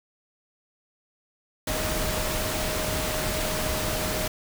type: tone in noise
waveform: sine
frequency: 622.3 Hz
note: D#5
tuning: in tune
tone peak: -33 dBFS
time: 1.67-4.28 s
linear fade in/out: 5 ms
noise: pink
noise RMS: -28 dBFS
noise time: 1.67-4.28 s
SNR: -8 dB
effects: none